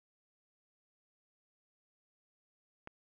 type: click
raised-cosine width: 0.5 ms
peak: -30 dBFS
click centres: 2.874 s
effects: none